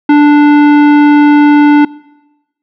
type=tone with tanh clipping; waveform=sine; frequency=293.7 Hz; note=D4; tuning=in tune; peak=-4 dBFS; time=0.09-1.85 s; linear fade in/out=5 ms; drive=18 dB; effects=noise-tail reverb RT60 1.0 s tail -23 dB re dry + low-pass 3000 Hz 12 dB/octave